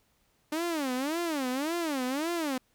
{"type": "tone with vibrato", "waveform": "sawtooth", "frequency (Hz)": 294.6, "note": "D4", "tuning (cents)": 6, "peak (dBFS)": -25, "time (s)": [0.52, 2.58], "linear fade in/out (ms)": 5, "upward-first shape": "sine", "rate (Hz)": 1.8, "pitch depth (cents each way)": 280, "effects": ["pink hiss -70 dBFS RMS until 2.74 s"]}